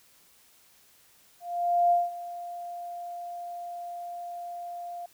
sine tone with ADSR envelope, 698.5 Hz, F5, in tune, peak -18 dBFS, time 1.4-5.06 s, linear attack 510 ms, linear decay 190 ms, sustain -17 dB, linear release 5 ms, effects white hiss -60 dBFS RMS until 5.13 s

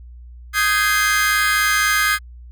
40% pulse chord, Ab major seventh, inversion second, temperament just, 1245.9 / 1557.4 / 1661.2 / 2077 Hz, Eb6 / G6 / Ab6 / C7, +2 / -12 / 0 / -13 cents, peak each -20 dBFS, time 0.53-2.19 s, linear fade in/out 50 ms, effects added 60 Hz sine -36 dBFS peak until 2.51 s

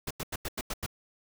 pink noise bursts, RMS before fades -34 dBFS, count 7, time 0.07-0.863 s, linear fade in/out 5 ms, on 37 ms, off 89 ms, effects none

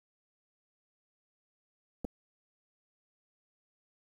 clicks, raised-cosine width 2 ms, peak -24 dBFS, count 2, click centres 2.046 / 2.05 s, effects 9-bit

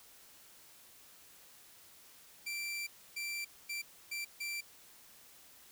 sawtooth tone bursts at uneven times, 2349 Hz, D7, in tune, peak -34 dBFS, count 5, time 2.46-2.87 / 3.16-3.45 / 3.69-3.82 / 4.11-4.25 / 4.4-4.61 s, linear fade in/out 10 ms, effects white hiss -59 dBFS RMS until 5.71 s

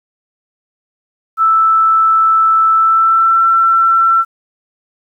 sine tone with pitch glide, 1318.5 to 1344.7 Hz, E6 to E6, 0 to +34 cents, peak -7 dBFS, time 1.37-4.25 s, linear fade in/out 50 ms, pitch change +34 cents, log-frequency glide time 2.74-3.43 s, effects 8-bit

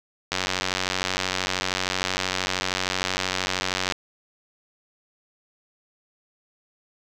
click train, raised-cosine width 0.2 ms, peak -6 dBFS, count 336, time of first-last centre 0.32-3.922 s, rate 93 Hz, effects none

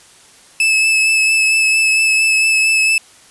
40% pulse tone with vibrato, 2610 Hz, E7, 18 cents flat, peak -10 dBFS, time 0.6-2.98 s, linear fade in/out 2 ms, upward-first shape sine, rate 4.4 Hz, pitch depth 17 cents each way, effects white hiss -45 dBFS RMS until 3.3 s + resampled to 24000 Hz

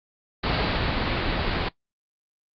pink low-pass noise, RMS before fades -25 dBFS, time 0.43-1.69 s, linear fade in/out 10 ms, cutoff 4700 Hz, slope 96 dB/octave, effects noise-tail reverb RT60 0.1 s tail -18 dB re dry + Opus 48 kbps

